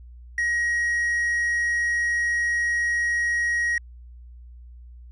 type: tone with quantisation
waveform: triangle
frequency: 1893 Hz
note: A#6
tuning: 26 cents sharp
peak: -19 dBFS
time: 0.38-3.78 s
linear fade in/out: 2 ms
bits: 8
effects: added 60 Hz sine -41 dBFS peak until 5.11 s + resampled to 24000 Hz